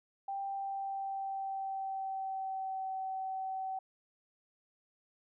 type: tone with pitch glide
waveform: sine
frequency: 787 to 762.8 Hz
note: G5 to G5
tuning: +7 to -47 cents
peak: -35 dBFS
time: 0.28-3.79 s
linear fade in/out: 5 ms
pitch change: -54 cents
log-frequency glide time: 0.45-2.94 s
effects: none